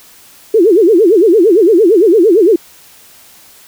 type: tone with vibrato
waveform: sine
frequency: 389.3 Hz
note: G4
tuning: 12 cents flat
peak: -4 dBFS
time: 0.54-2.56 s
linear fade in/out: 5 ms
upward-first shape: sine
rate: 8.8 Hz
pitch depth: 290 cents each way
effects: white hiss -41 dBFS RMS until 3.67 s